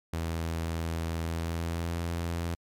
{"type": "tone with pitch glide", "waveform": "sawtooth", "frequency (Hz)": [82.41, 84.68], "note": ["E2", "E2"], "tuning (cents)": [0, 47], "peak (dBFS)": -26, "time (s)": [0.13, 2.55], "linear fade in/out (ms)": 5, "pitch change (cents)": 47, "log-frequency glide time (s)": [1.25, 1.98], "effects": ["MP3 96 kbps"]}